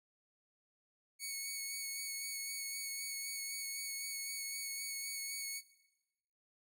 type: tone with vibrato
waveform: 10% pulse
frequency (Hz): 2217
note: C#7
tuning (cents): 0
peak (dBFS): -31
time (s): 1.19-5.62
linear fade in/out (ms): 50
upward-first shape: sine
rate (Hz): 3.9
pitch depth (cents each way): 16
effects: noise-tail reverb RT60 1.0 s tail -18 dB re dry